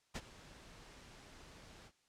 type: noise with ADSR envelope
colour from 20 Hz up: pink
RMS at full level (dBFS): -40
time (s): 0.14-1.92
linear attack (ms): 22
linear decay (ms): 41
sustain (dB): -17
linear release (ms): 62
effects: white hiss -75 dBFS RMS until 2.08 s + low-pass 7000 Hz 12 dB/octave